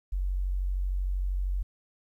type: tone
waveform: sine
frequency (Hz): 46.48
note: F#1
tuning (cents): +9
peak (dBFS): -26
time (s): 0.12-1.63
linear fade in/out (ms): 10
effects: 11-bit

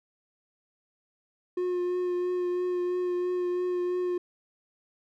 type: tone with vibrato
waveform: triangle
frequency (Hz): 358.5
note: F4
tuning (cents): +45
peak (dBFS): -24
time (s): 1.57-4.18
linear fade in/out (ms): 5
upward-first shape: triangle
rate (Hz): 3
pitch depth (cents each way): 19
effects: none

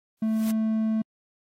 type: noise with exponential growth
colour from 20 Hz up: white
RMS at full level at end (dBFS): -36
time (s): 0.17-0.51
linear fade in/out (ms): 2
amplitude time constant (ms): 72
type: tone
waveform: triangle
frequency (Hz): 220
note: A3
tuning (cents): 0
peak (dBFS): -20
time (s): 0.22-1.02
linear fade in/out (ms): 5
effects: AAC 48 kbps

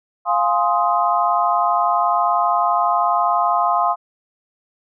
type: chord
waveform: sine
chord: F minor seventh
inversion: none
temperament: equal with one note detuned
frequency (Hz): 698.5 / 830.6 / 1046.5 / 1252.4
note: F5 / Ab5 / C6 / Eb6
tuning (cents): 0 / 0 / 0 / +11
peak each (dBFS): -19 / -22 / -19 / -21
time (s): 0.25-3.96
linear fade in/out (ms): 50
effects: none

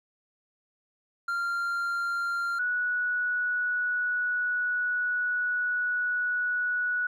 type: tone pair in turn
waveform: triangle / sine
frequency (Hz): 1389 / 1469.7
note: F6 / F#6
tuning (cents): -10 / -12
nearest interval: minor second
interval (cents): 98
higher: second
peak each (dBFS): -25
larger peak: neither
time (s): 1.28-2.59 / 2.59-7.07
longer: second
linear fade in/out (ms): 5
effects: none

